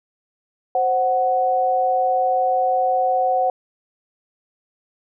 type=tone pair together; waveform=sine; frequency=523.3 / 742.4 Hz; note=C5 / F#5; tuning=0 / +6 cents; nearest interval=tritone; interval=606 cents; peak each=-21 / -17 dBFS; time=0.75-3.5 s; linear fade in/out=2 ms; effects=none